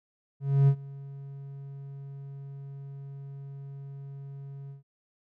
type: tone with ADSR envelope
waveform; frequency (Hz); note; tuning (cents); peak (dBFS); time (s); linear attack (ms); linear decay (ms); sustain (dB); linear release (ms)
triangle; 138.59; C#3; 0; -14; 0.4-4.83; 280; 72; -23; 130
effects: none